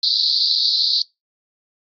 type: band-pass noise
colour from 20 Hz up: pink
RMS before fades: -18 dBFS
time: 0.03-1.02 s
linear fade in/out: 2 ms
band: 3900 to 4800 Hz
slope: 96 dB/octave
effects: noise-tail reverb RT60 0.2 s tail -23 dB re dry + AAC 48 kbps